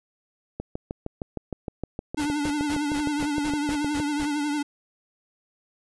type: click train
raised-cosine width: 2 ms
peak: -17 dBFS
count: 23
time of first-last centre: 0.6-4 s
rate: 6.47 Hz
type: tone with vibrato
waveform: square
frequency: 293.7 Hz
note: D4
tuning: in tune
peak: -25 dBFS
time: 2.17-4.63 s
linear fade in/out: 10 ms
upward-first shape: triangle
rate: 11 Hz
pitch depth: 59 cents each way
type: noise bursts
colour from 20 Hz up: pink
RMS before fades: -35 dBFS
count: 9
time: 2.19-4.26 s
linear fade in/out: 10 ms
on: 70 ms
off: 180 ms
effects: resampled to 24000 Hz

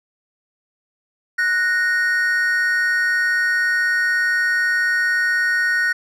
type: tone pair together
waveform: triangle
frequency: 1474.7 / 1858 Hz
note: F#6 / A#6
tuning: -6 / -6 cents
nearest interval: major third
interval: 400 cents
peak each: -17 dBFS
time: 1.38-5.93 s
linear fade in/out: 10 ms
effects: none

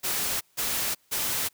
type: noise bursts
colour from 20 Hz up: white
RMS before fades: -28 dBFS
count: 3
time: 0.03-1.49 s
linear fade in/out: 20 ms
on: 380 ms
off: 160 ms
effects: white hiss -65 dBFS RMS until 1.53 s

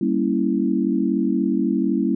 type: chord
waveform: sine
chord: G diminished seventh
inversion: none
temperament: equal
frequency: 196 / 233.1 / 277.2 / 329.6 Hz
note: G3 / Bb3 / Db4 / Fb4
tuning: 0 / 0 / 0 / 0 cents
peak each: -23 dBFS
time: 0.01-2.15 s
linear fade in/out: 5 ms
effects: none

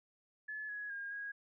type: tone with pitch steps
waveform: sine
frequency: 1718 / 1676 / 1619 / 1645 Hz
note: A6 / G#6 / G#6 / G#6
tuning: -42 / +15 / -45 / -17 cents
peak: -40 dBFS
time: 0.48-1.32 s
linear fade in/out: 10 ms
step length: 210 ms
effects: none

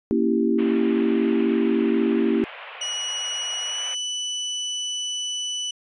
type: chord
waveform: sine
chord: A# diminished seventh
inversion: none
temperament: equal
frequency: 233.1 / 277.2 / 329.6 / 392 Hz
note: A#3 / C#4 / E4 / G4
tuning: 0 / 0 / 0 / 0 cents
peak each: -22 / -25 / -23 / -24 dBFS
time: 0.11-2.44 s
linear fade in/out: 0 ms
type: band-pass noise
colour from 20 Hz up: white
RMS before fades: -39 dBFS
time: 0.58-3.95 s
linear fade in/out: 10 ms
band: 500 to 3000 Hz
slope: 48 dB/octave
type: tone with pitch glide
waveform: 30% pulse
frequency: 2922 to 2980 Hz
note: F#7 to F#7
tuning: -22 to +12 cents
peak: -23 dBFS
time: 2.81-5.71 s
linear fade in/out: 5 ms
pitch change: +34 cents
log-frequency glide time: 3.63-3.87 s
effects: resampled to 24000 Hz

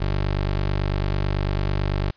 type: tone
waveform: 20% pulse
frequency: 49.04 Hz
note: G1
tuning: 1 cent sharp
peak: -16 dBFS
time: 0-2.11 s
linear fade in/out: 10 ms
effects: white hiss -59 dBFS RMS until 2.16 s + resampled to 11025 Hz

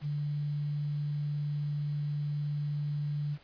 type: tone with quantisation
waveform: sine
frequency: 146.83 Hz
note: D3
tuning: in tune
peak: -30 dBFS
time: 0.01-3.38 s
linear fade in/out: 50 ms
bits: 9
effects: pink hiss -60 dBFS RMS until 3.43 s + resampled to 11025 Hz

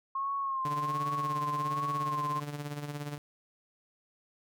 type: tone with vibrato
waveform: sine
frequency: 1075 Hz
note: C6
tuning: 47 cents sharp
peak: -30 dBFS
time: 0.15-2.4 s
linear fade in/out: 5 ms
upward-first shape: sine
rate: 1.3 Hz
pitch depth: 55 cents each way
type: tone with tremolo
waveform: sawtooth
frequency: 146.1 Hz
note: D3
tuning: 9 cents flat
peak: -30 dBFS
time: 0.65-3.18 s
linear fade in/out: 2 ms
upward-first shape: sine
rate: 17 Hz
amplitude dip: 60%
effects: none

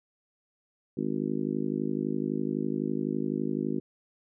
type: harmonic tone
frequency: 51.9 Hz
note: G#1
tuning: in tune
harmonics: 3 / 4 / 5 / 6 / 7 / 8 / 9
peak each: -37 / -33 / -32 / -35 / -34 / -45 / -44 dBFS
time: 0.97-3.8 s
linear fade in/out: 5 ms
effects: none

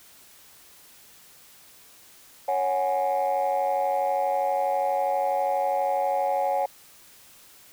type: chord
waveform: sine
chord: C# suspended fourth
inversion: none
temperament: just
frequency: 554.4 / 739.2 / 831.5 Hz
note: C#5 / F#5 / G#5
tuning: 0 / -2 / +2 cents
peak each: -25 dBFS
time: 2.48-6.66 s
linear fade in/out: 5 ms
effects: tanh soft clip ceiling -17 dBFS + white hiss -52 dBFS RMS until 7.72 s

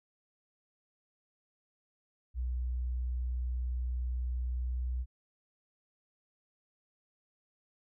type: tone with pitch glide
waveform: sine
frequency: 61.74 to 62.17 Hz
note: B1 to B1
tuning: 0 to +12 cents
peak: -31 dBFS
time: 2.34-5.06 s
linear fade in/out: 50 ms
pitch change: +12 cents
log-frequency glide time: 4.46-4.92 s
effects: none

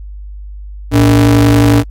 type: ring-modulated tone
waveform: square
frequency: 87.7 Hz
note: F2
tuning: 8 cents sharp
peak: -3 dBFS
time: 0.91-1.84 s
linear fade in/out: 50 ms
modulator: 201 Hz
effects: added 50 Hz sine -25 dBFS peak until 1.9 s + AAC 64 kbps

